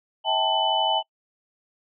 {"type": "tone cluster", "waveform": "sine", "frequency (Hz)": [645, 791, 883, 3000], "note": ["E5", "G5", "A5", "F#7"], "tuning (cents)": [-38, 15, 6, 23], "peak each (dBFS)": [-28, -26, -24, -24], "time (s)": [0.24, 1.03], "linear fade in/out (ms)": 50, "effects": ["noise-tail reverb RT60 0.1 s tail -24 dB re dry"]}